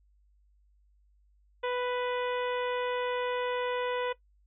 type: harmonic tone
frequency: 494.9 Hz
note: B4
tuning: 4 cents sharp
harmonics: 1 / 2 / 3 / 4 / 5 / 6 / 7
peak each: -30 / -36 / -40 / -42 / -44 / -46 / -47 dBFS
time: 1.63-4.13 s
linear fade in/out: 10 ms
effects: noise-tail reverb RT60 0.1 s tail -18 dB re dry + added 50 Hz sine -62 dBFS peak until 4.46 s